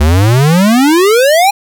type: exponential sweep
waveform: square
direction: up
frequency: 70.7 to 829 Hz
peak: -6 dBFS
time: 0-1.51 s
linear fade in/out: 10 ms
effects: none